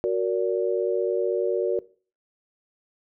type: chord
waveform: sine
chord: Gb augmented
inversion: none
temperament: equal with one note detuned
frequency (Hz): 370 / 466.2 / 575.6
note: Gb4 / Bb4 / D5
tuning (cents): 0 / 0 / -35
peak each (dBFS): -24 / -25 / -28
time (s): 0.04-1.79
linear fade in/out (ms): 0
effects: noise-tail reverb RT60 0.4 s tail -20 dB re dry